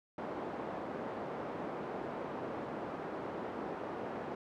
pink band-pass noise, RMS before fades -41 dBFS, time 0.18-4.35 s, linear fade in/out 2 ms, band 280 to 910 Hz, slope 12 dB/octave, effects none

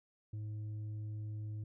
sine tone with tanh clipping, 106.5 Hz, G#2, 44 cents sharp, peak -40 dBFS, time 0.33-1.64 s, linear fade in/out 5 ms, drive 4 dB, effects none

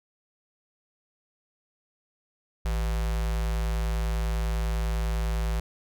square tone with notch filter, 55 Hz, A1, in tune, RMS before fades -27 dBFS, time 2.65-5.6 s, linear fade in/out 5 ms, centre 280 Hz, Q 1.6, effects none

